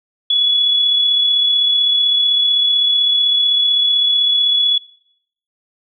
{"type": "tone with amplitude modulation", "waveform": "sine", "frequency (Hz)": 3395, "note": "G#7", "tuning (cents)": 37, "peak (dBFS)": -10, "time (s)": [0.3, 4.78], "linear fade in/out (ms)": 5, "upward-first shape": "sine", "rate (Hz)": 35.8, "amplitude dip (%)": 35, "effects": ["noise-tail reverb RT60 0.7 s tail -19 dB re dry"]}